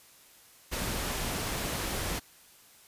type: noise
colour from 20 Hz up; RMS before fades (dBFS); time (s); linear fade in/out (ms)
pink; -33; 0.71-2.2; 20
effects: white hiss -57 dBFS RMS until 2.87 s + resampled to 32000 Hz